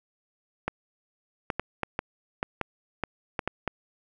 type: clicks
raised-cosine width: 0.5 ms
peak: -12 dBFS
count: 11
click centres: 0.68 / 1.502 / 1.596 / 1.833 / 1.991 / 2.429 / 2.613 / 3.037 / 3.392 / 3.476 / 3.677 s
effects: none